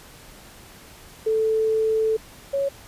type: tone pair in turn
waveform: sine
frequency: 440 / 554.4 Hz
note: A4 / C#5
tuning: 0 / 0 cents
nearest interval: major third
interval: 400 cents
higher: second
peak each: -18 / -20 dBFS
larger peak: first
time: 1.26-2.17 / 2.53-2.69 s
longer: first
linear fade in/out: 10 ms
effects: pink hiss -46 dBFS RMS until 2.87 s + resampled to 32000 Hz